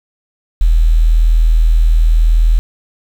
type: tone with quantisation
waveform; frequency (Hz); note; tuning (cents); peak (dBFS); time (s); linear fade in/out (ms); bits
sine; 40.45; E1; -32; -6; 0.61-2.59; 0; 6
effects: none